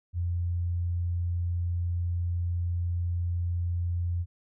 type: tone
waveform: sine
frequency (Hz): 87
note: F2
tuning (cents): -6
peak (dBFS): -26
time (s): 0.13-4.26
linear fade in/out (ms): 50
effects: none